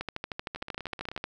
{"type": "two click trains", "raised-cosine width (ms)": 0.3, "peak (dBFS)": [-17, -23], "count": [17, 11], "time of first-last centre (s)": [[0.01, 1.241], [0.56, 1.177]], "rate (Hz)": [13, 16.2], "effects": []}